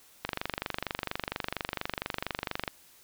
click train, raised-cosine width 0.3 ms, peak -14 dBFS, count 60, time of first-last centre 0.25-2.678 s, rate 24.3 Hz, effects white hiss -58 dBFS RMS until 3.03 s

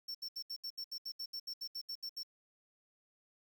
square tone bursts, 5430 Hz, F8, 50 cents flat, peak -40 dBFS, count 16, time 0.08-2.233 s, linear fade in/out 10 ms, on 68 ms, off 71 ms, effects 11-bit

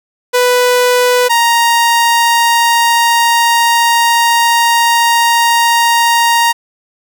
sawtooth tone pair in turn, 494.9 / 934.2 Hz, B4 / A#5, +4 / +3 cents, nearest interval major seventh, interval 1099 cents, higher second, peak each -4 dBFS, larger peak neither, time 0.33-1.29 / 1.29-6.53 s, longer second, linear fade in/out 20 ms, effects none

